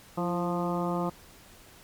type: harmonic tone with a mistuned harmonic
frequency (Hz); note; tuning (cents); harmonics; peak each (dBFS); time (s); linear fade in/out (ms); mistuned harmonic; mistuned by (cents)
175.5; F3; +9; 1 / 2 / 3 / 4 / 5 / 6 / 7; -30 / -33 / -35 / -36 / -37 / -38 / -38; 0.17-1.1; 10; 2; -45
effects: pink hiss -53 dBFS RMS until 1.83 s + MP3 96 kbps